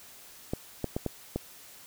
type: clicks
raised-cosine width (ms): 2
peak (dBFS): -16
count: 5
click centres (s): 0.535 / 0.843 / 0.965 / 1.063 / 1.36
effects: white hiss -51 dBFS RMS until 1.86 s